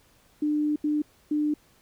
sine tone bursts at uneven times, 299.3 Hz, D4, 33 cents sharp, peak -22 dBFS, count 3, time 0.42-0.76 / 0.84-1.02 / 1.31-1.54 s, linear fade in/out 5 ms, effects pink hiss -61 dBFS RMS until 1.81 s

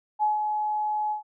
sine tone with ADSR envelope, 848 Hz, G#5, 36 cents sharp, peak -19 dBFS, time 0.19-1.23 s, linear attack 38 ms, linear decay 150 ms, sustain -5 dB, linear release 120 ms, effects none

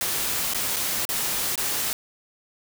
white noise with dropouts, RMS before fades -26 dBFS, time 0.01-1.93 s, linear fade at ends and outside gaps 1 ms, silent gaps 0.536-0.546 / 0.762-0.766 / 1.052-1.09 / 1.556-1.577 s, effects none

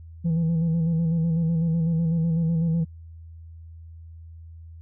sine tone with vibrato, 164.81 Hz, E3, in tune, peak -17 dBFS, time 0.24-2.85 s, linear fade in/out 20 ms, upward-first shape square, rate 8 Hz, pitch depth 38 cents each way, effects tanh soft clip ceiling -19 dBFS + added 82 Hz sine -40 dBFS peak until 4.81 s

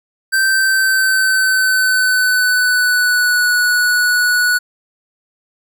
square tone with pitch glide, 1557 to 1471.3 Hz, G6 to F#6, -12 to -10 cents, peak -12 dBFS, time 0.32-4.59 s, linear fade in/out 20 ms, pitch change -98 cents, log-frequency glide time 0.47-3.49 s, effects none

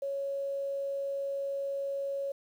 sine tone, 554.4 Hz, C#5, in tune, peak -31 dBFS, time 0.02-2.32 s, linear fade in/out 5 ms, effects 10-bit

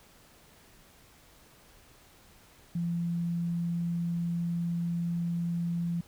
sine tone, 170.8 Hz, F3, 38 cents flat, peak -28 dBFS, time 2.75-6.01 s, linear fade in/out 5 ms, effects pink hiss -58 dBFS RMS until 6.07 s

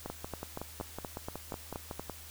two click trains, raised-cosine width 1 ms, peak -24 / -23 dBFS, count 12 / 9, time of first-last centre 0.06-2.097 / 0.1-1.996 s, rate 5.4 / 4.22 Hz, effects added 78 Hz sine -52 dBFS peak until 2.3 s + white hiss -50 dBFS RMS until 2.3 s

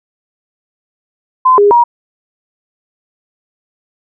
sine tone with pitch steps, 1025 / 408.7 / 951 Hz, C6 / G#4 / A#5, -36 / -28 / +34 cents, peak -4 dBFS, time 1.45-1.84 s, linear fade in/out 10 ms, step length 130 ms, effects none

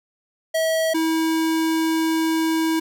square tone pair in turn, 645 / 322.5 Hz, E5 / E4, -38 / -38 cents, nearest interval octave, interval 1200 cents, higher first, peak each -19 dBFS, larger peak neither, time 0.54-0.94 / 0.94-2.8 s, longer second, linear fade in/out 10 ms, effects none

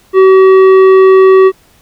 triangle tone with tanh clipping, 380 Hz, F#4, 46 cents sharp, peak -3 dBFS, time 0.13-1.52 s, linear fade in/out 50 ms, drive 15 dB, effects pink hiss -47 dBFS RMS until 1.81 s

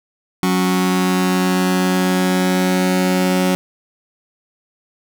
sawtooth tone pair together, 184.1 / 276.1 Hz, F#3 / C#4, -8 / -7 cents, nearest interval perfect fifth, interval 701 cents, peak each -11 / -16 dBFS, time 0.43-3.55 s, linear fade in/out 0 ms, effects none

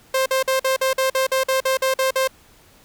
sawtooth tone bursts, 527 Hz, C5, 12 cents sharp, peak -13 dBFS, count 13, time 0.14-2.276 s, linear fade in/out 5 ms, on 120 ms, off 48 ms, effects pink hiss -52 dBFS RMS until 2.84 s

